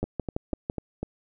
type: two click trains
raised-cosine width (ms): 2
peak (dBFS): -17 / -14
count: 5 / 5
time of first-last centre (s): 0.04-1.03 / 0.03-0.699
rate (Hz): 4.04 / 5.98
effects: none